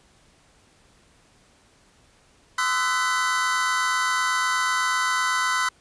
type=tone cluster; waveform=square; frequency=1026 / 1226 / 1314 / 1497 / 1989 Hz; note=C6 / D#6 / E6 / F#6 / B6; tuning=-34 / -26 / -6 / +20 / +12 cents; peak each=-27 / -34 / -28 / -27 / -29 dBFS; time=2.58-5.69 s; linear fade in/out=5 ms; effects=pink hiss -58 dBFS RMS until 5.8 s + resampled to 22050 Hz